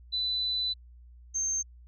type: tone pair in turn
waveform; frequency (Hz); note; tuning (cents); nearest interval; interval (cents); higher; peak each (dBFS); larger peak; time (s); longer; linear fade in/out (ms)
sine; 3994 / 6340; B7 / G8; +19 / +19; minor sixth; 800; second; -27 / -27; neither; 0.12-0.74 / 1.34-1.63; first; 20
effects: added 60 Hz sine -49 dBFS peak until 1.87 s